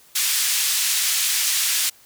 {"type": "band-pass noise", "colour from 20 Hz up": "white", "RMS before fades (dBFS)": -21, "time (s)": [0.15, 1.9], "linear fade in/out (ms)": 10, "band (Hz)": [2200, 11000], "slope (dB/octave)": 12, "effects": ["white hiss -52 dBFS RMS until 2.05 s"]}